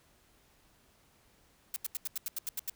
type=noise bursts; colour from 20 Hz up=blue; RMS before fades=-35 dBFS; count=10; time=1.74-2.698 s; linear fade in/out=2 ms; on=22 ms; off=82 ms; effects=pink hiss -66 dBFS RMS until 2.75 s